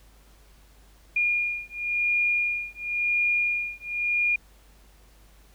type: beating tone pair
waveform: sine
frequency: 2423 / 2423.95 Hz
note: D#7 / D#7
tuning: -47 / -46 cents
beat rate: 0.95 Hz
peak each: -26 dBFS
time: 1.16-4.36 s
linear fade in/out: 5 ms
effects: added 50 Hz sine -53 dBFS peak until 5.54 s + pink hiss -59 dBFS RMS until 5.54 s